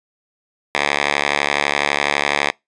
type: tone with band-pass filter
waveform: 5% pulse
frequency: 72 Hz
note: D2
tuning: 34 cents flat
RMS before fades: -19 dBFS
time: 0.75-2.51 s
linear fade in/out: 0 ms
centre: 2200 Hz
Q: 1.1
effects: noise-tail reverb RT60 0.2 s tail -26 dB re dry + resampled to 22050 Hz